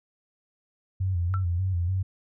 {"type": "tone with vibrato", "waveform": "sine", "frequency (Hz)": 90.4, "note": "F#2", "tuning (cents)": -40, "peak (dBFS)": -23, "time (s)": [1, 2.03], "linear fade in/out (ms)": 10, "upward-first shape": "square", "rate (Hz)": 3.4, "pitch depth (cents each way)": 74}
{"type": "tone with exponential decay", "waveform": "sine", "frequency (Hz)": 1339, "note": "E6", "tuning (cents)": 27, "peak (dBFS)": -27, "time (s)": [1.34, 1.45], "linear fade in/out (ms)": 0, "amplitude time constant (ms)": 22}
{"effects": []}